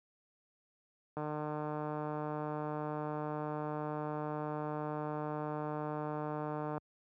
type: click train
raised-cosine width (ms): 1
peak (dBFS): -25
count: 848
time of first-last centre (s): 1.17-6.779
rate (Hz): 151
effects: high-pass 80 Hz 12 dB/octave